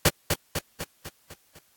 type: noise with echo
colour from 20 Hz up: pink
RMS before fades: -18 dBFS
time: 0.05-0.09 s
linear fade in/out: 5 ms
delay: 250 ms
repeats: 6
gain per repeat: -5 dB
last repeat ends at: 1.59 s
effects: white hiss -63 dBFS RMS until 1.76 s + AAC 64 kbps